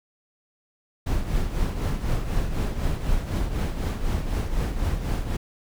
brown noise with tremolo, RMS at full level -22 dBFS, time 1.06-5.37 s, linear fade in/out 10 ms, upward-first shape triangle, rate 4 Hz, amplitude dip 65%, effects none

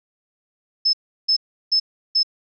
sine tone bursts, 5230 Hz, E8, 15 cents flat, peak -14 dBFS, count 4, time 0.85-2.232 s, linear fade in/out 10 ms, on 83 ms, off 350 ms, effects none

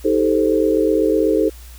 sine chord, A half-diminished seventh, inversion second, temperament equal with one note detuned, 315.5 / 392 / 440 / 523.3 Hz, Eb4 / G4 / A4 / C5, +24 / 0 / 0 / 0 cents, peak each -18 / -20 / -17 / -21 dBFS, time 0.04-1.5 s, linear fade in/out 20 ms, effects added 60 Hz sine -36 dBFS peak until 1.78 s + white hiss -45 dBFS RMS until 1.78 s

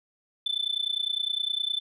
sine tone with amplitude modulation, 3520 Hz, A7, in tune, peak -21 dBFS, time 0.46-1.8 s, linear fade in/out 5 ms, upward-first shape sine, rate 29.8 Hz, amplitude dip 95%, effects tanh soft clip ceiling -20 dBFS

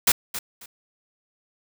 white noise with echo, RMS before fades -17 dBFS, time 0.07-0.12 s, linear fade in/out 5 ms, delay 270 ms, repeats 2, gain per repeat -13 dB, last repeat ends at 0.66 s, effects none

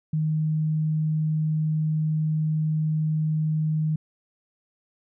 sine tone, 155.56 Hz, D#3, in tune, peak -21 dBFS, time 0.13-3.96 s, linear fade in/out 5 ms, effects none

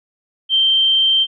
sine tone, 3136 Hz, G7, in tune, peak -11 dBFS, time 0.49-1.27 s, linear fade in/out 50 ms, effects none

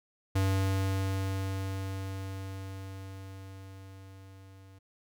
square tone with level ramp, 96.2 Hz, G2, 32 cents flat, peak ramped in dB -25 to -52 dBFS, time 0.35-4.79 s, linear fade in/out 10 ms, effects none

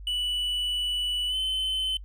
triangle tone with pitch glide, 2960 to 3057 Hz, F#7 to G7, 0 to -44 cents, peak -24 dBFS, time 0.07-1.97 s, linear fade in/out 2 ms, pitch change +56 cents, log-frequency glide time 1.28-1.36 s, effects noise-tail reverb RT60 0.1 s tail -25 dB re dry + added 49 Hz sine -39 dBFS peak until 2.04 s

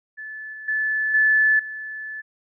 sine tone with level steps, 1737 Hz, A6, 23 cents flat, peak -32 / -34 / -20 / -14 / -30 dBFS, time 0.17-2.22 s, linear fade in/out 20 ms, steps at 0.53 / 0.68 / 1.14 / 1.59 s, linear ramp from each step 5 ms, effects none

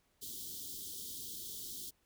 white band-stop noise, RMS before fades -45 dBFS, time 0.21-1.91 s, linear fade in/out 20 ms, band 450 to 3100 Hz, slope 96 dB/octave, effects pink hiss -75 dBFS RMS until 2.05 s

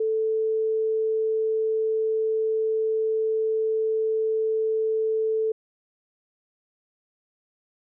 sine tone, 440 Hz, A4, in tune, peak -21 dBFS, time 0-5.52 s, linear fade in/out 5 ms, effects none

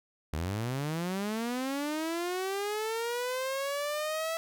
sawtooth linear sweep, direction up, 72 to 659.3 Hz, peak -27 dBFS, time 0.33-4.37 s, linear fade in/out 0 ms, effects none

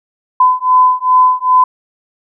sine beating tone pair, 1011 / 1013.5 Hz, B5 / B5, +40 / +45 cents, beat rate 2.5 Hz, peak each -10 dBFS, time 0.4-1.64 s, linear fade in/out 5 ms, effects none

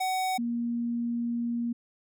square / sine tone pair in turn, 750 / 236.2 Hz, F#5 / A#3, +23 / +23 cents, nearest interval octave + minor sixth, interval 2000 cents, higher first, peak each -27 dBFS, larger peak neither, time 0-0.38 / 0.38-1.73 s, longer second, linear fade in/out 10 ms, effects none

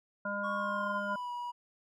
harmonic tone, 202.7 Hz, G#3, 42 cents flat, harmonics 1 / 3 / 5 / 7, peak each -40 / -38 / -40 / -36 dBFS, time 0.25-1.16 s, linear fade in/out 5 ms
triangle tone with pitch glide, 1100 to 968.7 Hz, C#6 to B5, -14 to -34 cents, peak -34 dBFS, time 0.43-1.52 s, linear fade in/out 20 ms, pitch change -220 cents, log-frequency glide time 0.54-1.32 s
effects none

